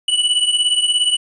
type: beating tone pair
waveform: square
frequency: 2953 / 2970 Hz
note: F#7 / F#7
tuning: -4 / +6 cents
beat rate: 17 Hz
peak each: -16 / -20 dBFS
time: 0.08-1.17 s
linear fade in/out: 5 ms
effects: resampled to 24000 Hz + 9-bit